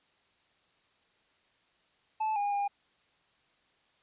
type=tone with pitch steps; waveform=triangle; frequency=870 / 815 / 808 Hz; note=A5 / G#5 / G#5; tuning=-20 / -33 / -48 cents; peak=-26 dBFS; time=2.2-2.68 s; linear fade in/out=10 ms; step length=160 ms; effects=white hiss -69 dBFS RMS until 4.02 s + resampled to 8000 Hz